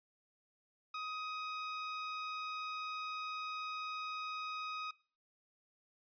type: tone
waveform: sawtooth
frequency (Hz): 1257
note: D#6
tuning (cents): +17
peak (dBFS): -36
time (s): 0.94-4.91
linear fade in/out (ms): 5
effects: noise-tail reverb RT60 0.4 s tail -21 dB re dry + resampled to 11025 Hz